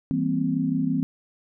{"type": "chord", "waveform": "sine", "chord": "C dominant seventh", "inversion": "first", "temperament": "just", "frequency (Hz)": [163.52, 196.22, 235.5, 261.6], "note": ["E3", "G3", "Bb3", "C4"], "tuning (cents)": [-14, 2, 18, 0], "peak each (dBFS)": [-27, -30, -29, -24], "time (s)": [0.11, 1.03], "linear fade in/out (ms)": 0, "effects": []}